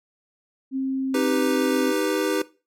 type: tone with pitch glide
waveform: sine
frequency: 266 to 264.2 Hz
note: C4 to C4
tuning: +29 to +17 cents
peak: -22 dBFS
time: 0.71-1.94 s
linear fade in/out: 50 ms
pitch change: -12 cents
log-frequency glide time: 0.98-1.3 s
type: chord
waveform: square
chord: Eb augmented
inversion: none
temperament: equal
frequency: 311.1 / 392 / 493.9 Hz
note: Eb4 / G4 / B4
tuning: 0 / 0 / 0 cents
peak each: -26 dBFS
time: 1.14-2.42 s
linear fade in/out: 5 ms
effects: noise-tail reverb RT60 0.3 s tail -18 dB re dry + MP3 64 kbps